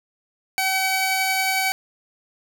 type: tone pair together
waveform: sawtooth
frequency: 762 / 2275 Hz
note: G5 / C#7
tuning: -49 / +44 cents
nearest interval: octave + perfect fifth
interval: 1893 cents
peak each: -19 dBFS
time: 0.58-1.72 s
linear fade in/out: 0 ms
effects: none